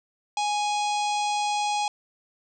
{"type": "harmonic tone", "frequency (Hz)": 830.6, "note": "G#5", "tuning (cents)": 0, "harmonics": [1, 3, 4, 5, 6, 7, 8, 9, 10], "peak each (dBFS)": [-24, -34, -36, -38, -40, -41, -42, -43, -44], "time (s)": [0.37, 1.88], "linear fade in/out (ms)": 2, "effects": []}